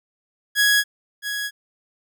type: tone with echo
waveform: sawtooth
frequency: 1666 Hz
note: G#6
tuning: 5 cents sharp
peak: -11 dBFS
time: 0.55-0.84 s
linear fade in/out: 50 ms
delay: 670 ms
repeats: 1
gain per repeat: -10 dB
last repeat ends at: 1.51 s
effects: none